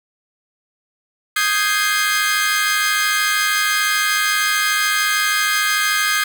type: chord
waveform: sawtooth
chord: Ab major seventh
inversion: second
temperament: equal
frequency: 1244.5 / 1568 / 1661.2 / 2093 Hz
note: Eb6 / G6 / Ab6 / C7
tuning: 0 / 0 / 0 / 0 cents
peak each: -18 dBFS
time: 1.36-6.24 s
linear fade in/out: 5 ms
effects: none